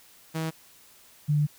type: tone pair in turn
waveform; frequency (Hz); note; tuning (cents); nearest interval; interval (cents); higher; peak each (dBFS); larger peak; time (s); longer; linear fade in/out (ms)
sawtooth / sine; 160.5 / 148.34; E3 / D3; -46 / +18; minor second; 136; first; -24 / -20; second; 0.34-0.51 / 1.28-1.47; second; 20
effects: white hiss -55 dBFS RMS until 1.58 s